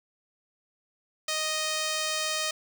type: tone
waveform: 5% pulse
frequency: 622.3 Hz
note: D#5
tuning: in tune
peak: -16 dBFS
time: 1.28-2.51 s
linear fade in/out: 5 ms
effects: none